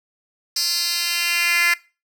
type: tone with high-pass filter sweep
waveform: 10% pulse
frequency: 345.1 Hz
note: F4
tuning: 21 cents flat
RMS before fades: -20 dBFS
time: 0.56-1.74 s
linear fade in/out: 5 ms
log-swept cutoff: 4900 to 2000 Hz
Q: 3
effects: noise-tail reverb RT60 0.3 s tail -21 dB re dry